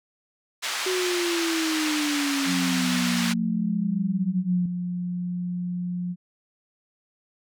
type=band-pass noise; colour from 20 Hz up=pink; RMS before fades=-29 dBFS; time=0.62-3.34 s; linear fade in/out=20 ms; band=1300 to 6900 Hz; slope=12 dB/octave
type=exponential sweep; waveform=sine; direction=down; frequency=374.1 to 177.1 Hz; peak=-24 dBFS; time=0.86-4.66 s; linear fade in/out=5 ms
type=tone with pitch glide; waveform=sine; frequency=180 to 177.83 Hz; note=F#3 to F3; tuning=-47 to +32 cents; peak=-26 dBFS; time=2.45-6.16 s; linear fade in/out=50 ms; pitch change=-21 cents; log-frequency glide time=2.84-3.78 s
effects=none